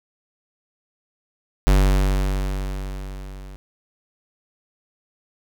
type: tone with level ramp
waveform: square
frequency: 48 Hz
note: G1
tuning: 36 cents flat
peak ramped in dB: -12 to -37 dBFS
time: 1.67-3.56 s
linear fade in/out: 0 ms
effects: none